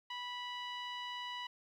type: tone with low-pass filter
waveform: sawtooth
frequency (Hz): 983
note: B5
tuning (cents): -8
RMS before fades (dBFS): -43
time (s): 0.1-1.47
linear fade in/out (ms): 5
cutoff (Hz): 3300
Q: 3.2
effects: 12-bit